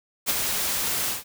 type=noise with ADSR envelope; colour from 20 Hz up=white; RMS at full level=-21 dBFS; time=0.26-1.24 s; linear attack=38 ms; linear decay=19 ms; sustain=-5 dB; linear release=150 ms; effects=none